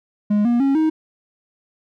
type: tone with pitch steps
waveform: triangle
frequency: 207.7 / 238.6 / 274.1 / 314.8 Hz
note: G#3 / A#3 / C#4 / D#4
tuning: 0 / +41 / -19 / +20 cents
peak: -12 dBFS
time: 0.3-0.9 s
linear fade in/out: 10 ms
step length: 150 ms
effects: none